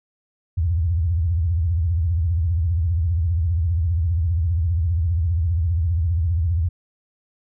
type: tone with vibrato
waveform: sine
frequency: 83.7 Hz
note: E2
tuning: 27 cents sharp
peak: -17 dBFS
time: 0.57-6.69 s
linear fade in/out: 10 ms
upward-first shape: triangle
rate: 15 Hz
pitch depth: 230 cents each way
effects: none